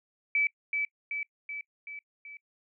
sine tone with echo, 2303 Hz, D7, 34 cents flat, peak -23 dBFS, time 0.35-0.47 s, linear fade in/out 2 ms, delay 380 ms, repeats 5, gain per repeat -4 dB, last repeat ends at 2.37 s, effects noise-tail reverb RT60 0.1 s tail -23 dB re dry

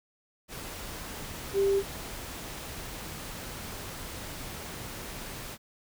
sine tone in noise, 394.2 Hz, G4, 10 cents sharp, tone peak -22 dBFS, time 1.53-1.83 s, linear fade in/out 50 ms, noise pink, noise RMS -40 dBFS, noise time 0.48-5.58 s, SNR +15 dB, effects none

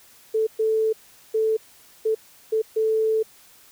sine tone bursts at uneven times, 439.8 Hz, A4, 1 cent flat, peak -18 dBFS, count 6, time 0.34-0.47 / 0.59-0.93 / 1.34-1.57 / 2.05-2.15 / 2.52-2.62 / 2.76-3.23 s, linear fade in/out 10 ms, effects white hiss -52 dBFS RMS until 3.71 s

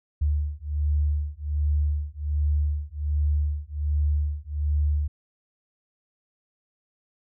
sine beating tone pair, 73.42 / 74.72 Hz, D2 / D2, 0 / +30 cents, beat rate 1.3 Hz, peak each -25 dBFS, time 0.21-5.08 s, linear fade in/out 10 ms, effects none

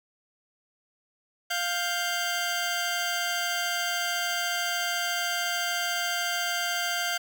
15% pulse tone pair together, 700.2 / 1572 Hz, F5 / G6, +4 / +4 cents, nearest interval octave + major second, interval 1400 cents, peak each -23 dBFS, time 1.5-7.18 s, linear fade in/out 10 ms, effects none

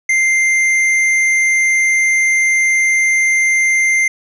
triangle tone with hard clipping, 2093 Hz, C7, in tune, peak -12 dBFS, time 0.09-4.08 s, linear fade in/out 5 ms, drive 11 dB, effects none

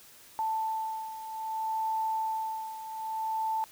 sine beating tone pair, 883 / 883.62 Hz, A5 / A5, +6 / +7 cents, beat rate 0.62 Hz, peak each -31 / -36 dBFS, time 0.39-3.64 s, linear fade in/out 0 ms, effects white hiss -54 dBFS RMS until 3.71 s

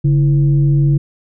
sine tone with frequency modulation, 142.6 Hz, C#3, 49 cents sharp, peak -9 dBFS, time 0.04-0.98 s, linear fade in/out 10 ms, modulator 186 Hz, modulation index 0.42, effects none

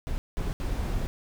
brown noise bursts at uneven times, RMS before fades -29 dBFS, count 3, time 0.07-0.18 / 0.37-0.53 / 0.6-1.07 s, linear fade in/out 0 ms, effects none

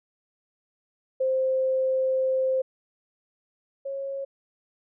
sine tone pair in turn, 523.3 / 547.6 Hz, C5 / C#5, 0 / -21 cents, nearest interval minor second, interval 79 cents, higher second, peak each -21 / -29 dBFS, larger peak first, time 1.2-2.62 / 3.85-4.25 s, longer first, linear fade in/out 10 ms, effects none

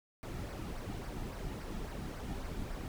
brown noise with flanger, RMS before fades -41 dBFS, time 0.23-2.88 s, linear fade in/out 0 ms, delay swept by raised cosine 0.28 to 1.98 ms, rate 3.6 Hz, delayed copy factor -0.5, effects none

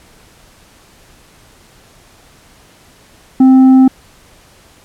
sine tone with tanh clipping, 261.6 Hz, C4, in tune, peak -4 dBFS, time 3.4-3.88 s, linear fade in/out 5 ms, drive 5 dB, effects pink hiss -45 dBFS RMS until 4.84 s + low-pass 12000 Hz 12 dB/octave

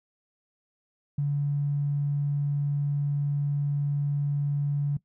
triangle tone with tanh clipping, 143.6 Hz, D3, 39 cents flat, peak -23 dBFS, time 1.18-4.97 s, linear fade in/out 5 ms, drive 3 dB, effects noise-tail reverb RT60 0.1 s tail -19 dB re dry

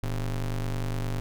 square ring-modulated tone, 68.5 Hz, C#2, 20 cents flat, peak -25 dBFS, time 0.03-1.2 s, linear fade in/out 0 ms, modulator 43.6 Hz, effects none

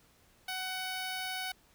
10% pulse tone, 748 Hz, F#5, 19 cents sharp, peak -27 dBFS, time 0.48-1.52 s, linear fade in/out 5 ms, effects pink hiss -65 dBFS RMS until 1.74 s

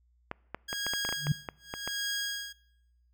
clicks, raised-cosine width 0.5 ms, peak -19 dBFS, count 12, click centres 0.314 / 0.546 / 0.729 / 0.866 / 0.936 / 1.05 / 1.09 / 1.126 / 1.269 / 1.488 / 1.739 / 1.876 s
15% pulse tone with tremolo, 1639 Hz, G#6, 23 cents flat, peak -24 dBFS, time 0.68-2.53 s, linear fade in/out 10 ms, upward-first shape sine, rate 0.87 Hz, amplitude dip 100%
sine tone with exponential growth, 146.83 Hz, D3, in tune, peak -19 dBFS, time 1.16-1.32 s, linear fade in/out 5 ms, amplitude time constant 34 ms
effects noise-tail reverb RT60 1.0 s tail -25 dB re dry + added 60 Hz sine -64 dBFS peak until 3.13 s

